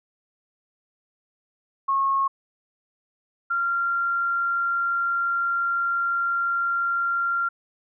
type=tone pair in turn; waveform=sine; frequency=1090 / 1382.9 Hz; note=C#6 / F6; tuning=-29 / -17 cents; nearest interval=major third; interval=412 cents; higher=second; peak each=-19 / -21 dBFS; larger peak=first; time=1.88-2.28 / 3.5-7.49 s; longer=second; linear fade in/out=10 ms; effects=none